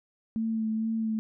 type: tone with vibrato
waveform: sine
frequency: 221.8 Hz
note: A3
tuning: 14 cents sharp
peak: -26 dBFS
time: 0.36-1.19 s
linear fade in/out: 0 ms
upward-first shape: sine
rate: 2.2 Hz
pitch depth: 21 cents each way
effects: none